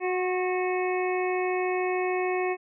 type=harmonic tone with a mistuned harmonic; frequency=366.7 Hz; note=F#4; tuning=15 cents flat; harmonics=1 / 2 / 3 / 5 / 6 / 7; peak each=-26 / -31 / -36 / -38 / -36 / -38 dBFS; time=0-2.57 s; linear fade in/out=50 ms; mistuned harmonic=3; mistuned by=-20 cents; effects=none